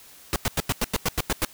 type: noise bursts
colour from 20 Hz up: pink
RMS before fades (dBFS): -23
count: 10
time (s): 0.33-1.448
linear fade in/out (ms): 0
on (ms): 29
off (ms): 92
effects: white hiss -49 dBFS RMS until 1.53 s